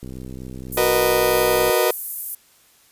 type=click train; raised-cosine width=3 ms; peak=-22 dBFS; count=108; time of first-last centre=0.03-1.697 s; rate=64.2 Hz
type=high-pass noise; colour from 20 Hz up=pink; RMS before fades=-26 dBFS; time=0.72-2.35 s; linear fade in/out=5 ms; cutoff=12000 Hz; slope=24 dB/octave
type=chord; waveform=35% pulse; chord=B major seventh; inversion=second; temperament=just; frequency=370.4 / 463 / 493.9 / 617.4 Hz; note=F#4 / A#4 / B4 / D#5; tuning=+2 / -12 / 0 / -14 cents; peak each=-20 dBFS; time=0.77-1.91 s; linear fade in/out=5 ms
effects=white hiss -55 dBFS RMS until 2.91 s + resampled to 32000 Hz